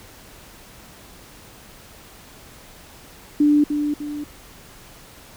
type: tone with echo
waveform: sine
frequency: 294.9 Hz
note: D4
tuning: 7 cents sharp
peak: -12 dBFS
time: 3.4-3.64 s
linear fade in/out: 5 ms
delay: 300 ms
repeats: 2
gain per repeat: -7 dB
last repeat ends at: 4.24 s
effects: pink hiss -45 dBFS RMS until 5.36 s